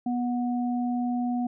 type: tone pair together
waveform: sine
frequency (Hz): 244.3 / 732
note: B3 / F#5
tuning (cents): -19 / -19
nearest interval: octave + perfect fifth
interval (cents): 1900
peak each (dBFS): -25 / -33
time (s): 0.06-1.47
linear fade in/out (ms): 5
effects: none